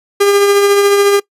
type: tone with tremolo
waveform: 45% pulse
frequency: 402.8 Hz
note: G4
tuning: 47 cents sharp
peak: -6 dBFS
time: 0.2-1.2 s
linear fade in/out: 10 ms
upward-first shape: triangle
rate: 14 Hz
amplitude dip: 40%
effects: noise-tail reverb RT60 0.1 s tail -21 dB re dry + resampled to 32000 Hz